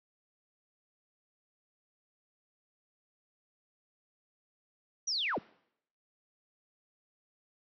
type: linear sweep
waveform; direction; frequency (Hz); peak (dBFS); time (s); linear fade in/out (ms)
sine; down; 6010 to 63.7; -30; 5.07-5.39; 10
effects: noise-tail reverb RT60 0.7 s tail -23 dB re dry